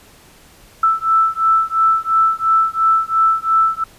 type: beating tone pair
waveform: sine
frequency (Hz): 1320 / 1322.9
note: E6 / E6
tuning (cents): +2 / +6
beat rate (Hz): 2.9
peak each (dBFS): -15 / -15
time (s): 0.83-3.84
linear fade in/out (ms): 5
effects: pink hiss -46 dBFS RMS until 3.98 s + resampled to 32000 Hz